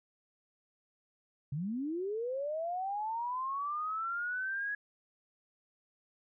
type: linear sweep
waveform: sine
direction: up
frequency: 130.81 to 1680 Hz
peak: -33 dBFS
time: 1.52-4.75 s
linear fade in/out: 5 ms
effects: none